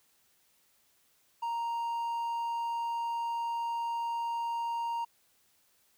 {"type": "tone", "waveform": "triangle", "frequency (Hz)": 932.3, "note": "A#5", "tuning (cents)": 0, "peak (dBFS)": -29, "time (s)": [1.42, 5.05], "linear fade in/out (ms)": 10, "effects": ["white hiss -69 dBFS RMS until 5.97 s"]}